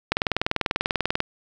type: click train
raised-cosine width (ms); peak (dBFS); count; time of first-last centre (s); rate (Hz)
0.3; -5; 23; 0.12-1.204; 20.3
effects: none